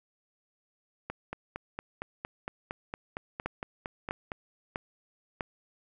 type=two click trains; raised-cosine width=0.5 ms; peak=-17 / -20 dBFS; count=4 / 15; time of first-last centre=3.46-5.408 / 1.1-4.318 s; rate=1.54 / 4.35 Hz; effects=none